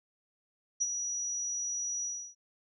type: tone with ADSR envelope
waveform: sine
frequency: 5830 Hz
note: F#8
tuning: 26 cents flat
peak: -25 dBFS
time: 0.8-2.35 s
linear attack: 18 ms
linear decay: 38 ms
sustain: -7 dB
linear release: 310 ms
effects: none